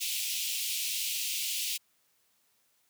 pink high-pass noise, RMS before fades -33 dBFS, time 0-1.78 s, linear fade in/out 20 ms, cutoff 2500 Hz, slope 48 dB/octave, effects white hiss -71 dBFS RMS until 2.89 s + high-pass 80 Hz 12 dB/octave

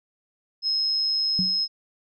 sine tone, 5150 Hz, E8, 41 cents flat, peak -21 dBFS, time 0.62-1.68 s, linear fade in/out 50 ms
sine tone with exponential decay, 185 Hz, F#3, in tune, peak -21 dBFS, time 1.39-1.62 s, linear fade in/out 0 ms, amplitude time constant 49 ms
effects none

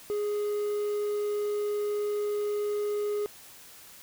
triangle tone with quantisation, 415.3 Hz, G#4, in tune, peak -25 dBFS, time 0.1-3.26 s, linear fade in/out 0 ms, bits 9, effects white hiss -50 dBFS RMS until 4.02 s

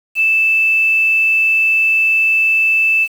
sine tone with quantisation, 2637 Hz, E7, in tune, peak -10 dBFS, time 0.15-3.08 s, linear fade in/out 50 ms, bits 6, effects none

